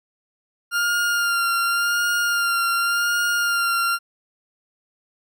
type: tone with vibrato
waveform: 40% pulse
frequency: 1400 Hz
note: F6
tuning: 4 cents sharp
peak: -18 dBFS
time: 0.71-3.99 s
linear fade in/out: 50 ms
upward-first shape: sine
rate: 0.89 Hz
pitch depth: 26 cents each way
effects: none